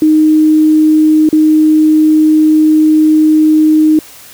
sine tone with dropouts, 310 Hz, D#4, 6 cents flat, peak -4 dBFS, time 0.02-3.99 s, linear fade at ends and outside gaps 2 ms, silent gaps 1.29-1.328 s, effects white hiss -35 dBFS RMS until 4.33 s

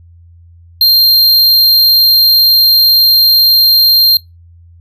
square tone, 4186 Hz, C8, in tune, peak -5 dBFS, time 0.81-4.17 s, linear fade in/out 2 ms, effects noise-tail reverb RT60 0.2 s tail -23 dB re dry + added 85 Hz sine -37 dBFS peak until 4.8 s

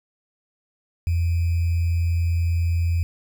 sine tone with sample-and-hold, 84.7 Hz, E2, 48 cents sharp, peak -18 dBFS, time 1.07-3.03 s, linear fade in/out 0 ms, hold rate 2450 Hz, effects none

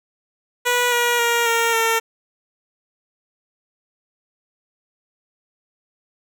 10% pulse tone with pitch steps, 488.4 / 479.5 / 470.7 / 462.1 / 453.6 Hz, B4 / A#4 / A#4 / A#4 / A#4, -19 / +49 / +17 / -15 / -47 cents, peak -8 dBFS, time 0.65-2 s, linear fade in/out 20 ms, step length 270 ms, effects none

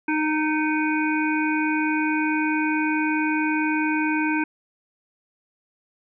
harmonic tone with a mistuned harmonic, 308.2 Hz, D#4, 16 cents flat, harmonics 1 / 3 / 5 / 7 / 8, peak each -22 / -28 / -28 / -32 / -30 dBFS, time 0.08-4.44 s, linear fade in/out 5 ms, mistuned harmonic 7, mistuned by +65 cents, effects none

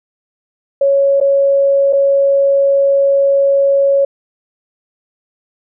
sine tone with dropouts, 554.4 Hz, C#5, in tune, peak -8 dBFS, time 0.81-4.05 s, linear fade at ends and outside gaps 5 ms, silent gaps 1.202-1.211 / 1.927-1.931 s, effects none

